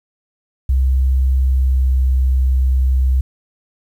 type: tone with pitch glide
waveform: sine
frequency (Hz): 65.41 to 64.81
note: C2 to C2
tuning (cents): 0 to -16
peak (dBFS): -11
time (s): 0.69-3.21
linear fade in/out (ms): 5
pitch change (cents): -16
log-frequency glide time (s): 1.43-1.94
effects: 8-bit

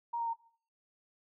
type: tone with pitch steps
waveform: sine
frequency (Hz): 940 / 928.7 / 917.5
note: A#5 / A#5 / A#5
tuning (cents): +14 / -7 / -28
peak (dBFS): -32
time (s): 0.13-0.337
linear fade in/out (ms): 10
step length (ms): 69
effects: noise-tail reverb RT60 0.5 s tail -18 dB re dry

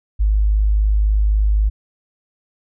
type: tone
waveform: sine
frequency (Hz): 51.91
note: G#1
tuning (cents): 0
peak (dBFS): -12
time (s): 0.19-1.7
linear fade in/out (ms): 20
effects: none

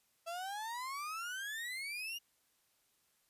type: exponential sweep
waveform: 35% pulse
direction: up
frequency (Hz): 659.3 to 2884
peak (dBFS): -38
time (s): 0.26-2.19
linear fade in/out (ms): 20
effects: white hiss -75 dBFS RMS until 3.29 s + resampled to 32000 Hz

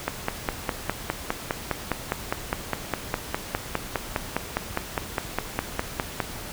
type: click train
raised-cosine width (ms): 0.5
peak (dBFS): -8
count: 31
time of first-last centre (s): 0.08-6.202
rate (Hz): 4.9
effects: pink hiss -37 dBFS RMS until 6.52 s

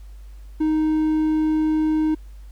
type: tone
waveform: triangle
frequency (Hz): 311.1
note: D#4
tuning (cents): 0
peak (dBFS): -15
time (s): 0.6-2.15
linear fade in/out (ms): 10
effects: added 50 Hz sine -37 dBFS peak until 2.51 s + pink hiss -59 dBFS RMS until 2.51 s

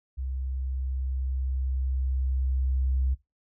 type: tone with level ramp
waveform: sine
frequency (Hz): 65.41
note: C2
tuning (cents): 0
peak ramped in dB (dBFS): -29 to -21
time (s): 0.17-3.15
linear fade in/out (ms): 20
effects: noise-tail reverb RT60 0.2 s tail -20 dB re dry + tanh soft clip ceiling -18 dBFS

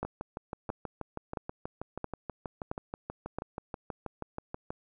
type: two click trains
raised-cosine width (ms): 1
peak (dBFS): -19 / -22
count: 6 / 30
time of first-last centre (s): 0.03-3.386 / 0.05-4.705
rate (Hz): 1.49 / 6.23
effects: none

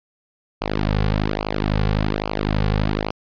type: tone with flanger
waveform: sawtooth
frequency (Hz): 51.91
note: G#1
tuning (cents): 0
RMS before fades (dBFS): -21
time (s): 0.61-3.11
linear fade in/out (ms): 5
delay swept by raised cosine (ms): 0.53 to 3.23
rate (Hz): 1.2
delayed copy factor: -0.9
effects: resampled to 11025 Hz

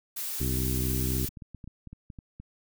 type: noise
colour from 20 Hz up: blue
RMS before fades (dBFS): -34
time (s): 0.16-1.29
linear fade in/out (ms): 10
type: harmonic tone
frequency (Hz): 63.9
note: C2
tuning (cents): -40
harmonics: 1 / 2 / 3 / 4 / 5 / 6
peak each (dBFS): -30 / -31 / -38 / -36 / -38 / -39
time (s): 0.4-1.26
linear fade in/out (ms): 5
type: clicks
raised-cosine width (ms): 5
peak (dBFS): -30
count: 11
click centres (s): 1.289 / 1.372 / 1.422 / 1.547 / 1.642 / 1.676 / 1.873 / 1.93 / 2.102 / 2.188 / 2.4
effects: none

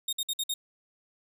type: tone bursts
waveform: sawtooth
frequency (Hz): 3703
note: A#7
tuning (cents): -12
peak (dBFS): -25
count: 5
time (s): 0.08-0.54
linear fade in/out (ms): 5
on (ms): 48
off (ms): 55
effects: none

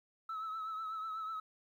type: tone with vibrato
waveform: sine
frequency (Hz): 1300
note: E6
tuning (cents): -24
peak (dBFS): -36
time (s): 0.29-1.4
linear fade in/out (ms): 5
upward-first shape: triangle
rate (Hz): 8.1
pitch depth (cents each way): 48
effects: tanh soft clip ceiling -36 dBFS + 12-bit

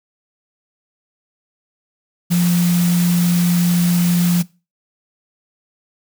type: tone in noise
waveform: sine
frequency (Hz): 174.61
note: F3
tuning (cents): 0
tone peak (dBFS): -12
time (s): 2.3-4.43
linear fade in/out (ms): 20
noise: white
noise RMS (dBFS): -26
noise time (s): 2.3-4.43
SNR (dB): +11
effects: noise-tail reverb RT60 0.3 s tail -21 dB re dry

